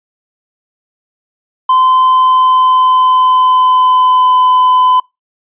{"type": "tone with pitch glide", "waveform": "triangle", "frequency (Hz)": [1029, 1011.3], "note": ["C6", "B5"], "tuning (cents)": [-29, 41], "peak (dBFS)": -4, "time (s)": [1.69, 5], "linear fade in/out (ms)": 5, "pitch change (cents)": -30, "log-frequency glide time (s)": [2.01, 4.47], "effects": ["noise-tail reverb RT60 0.2 s tail -24 dB re dry", "resampled to 8000 Hz"]}